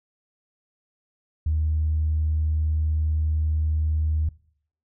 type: tone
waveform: sine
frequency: 77.6 Hz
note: D#2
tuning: 4 cents flat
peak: -19 dBFS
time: 1.46-4.29 s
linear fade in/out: 5 ms
effects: noise-tail reverb RT60 0.6 s tail -22 dB re dry + tanh soft clip ceiling -15 dBFS